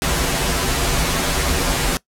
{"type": "noise with comb filter", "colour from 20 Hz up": "pink", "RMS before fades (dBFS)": -19, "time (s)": [0.02, 1.97], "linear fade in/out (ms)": 0, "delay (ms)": 9.5, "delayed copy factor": -0.85, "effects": ["noise-tail reverb RT60 0.1 s tail -20 dB re dry", "low-pass 12000 Hz 12 dB/octave"]}